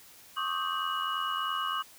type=tone cluster; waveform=sine; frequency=1085 / 1168 / 1257 / 1566 / 2914 Hz; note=C#6 / D6 / D#6 / G6 / F#7; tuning=-37 / -10 / +17 / -2 / -27 cents; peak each=-35 / -36 / -34 / -39 / -36 dBFS; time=0.36-1.83 s; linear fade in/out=20 ms; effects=white hiss -54 dBFS RMS until 1.98 s